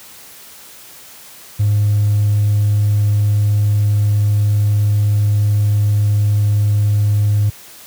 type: tone with hard clipping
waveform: sine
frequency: 103.83 Hz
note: G#2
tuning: in tune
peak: -11 dBFS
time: 1.59-7.5 s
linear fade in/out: 10 ms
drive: 1 dB
effects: white hiss -39 dBFS RMS until 7.86 s + high-pass 60 Hz 12 dB/octave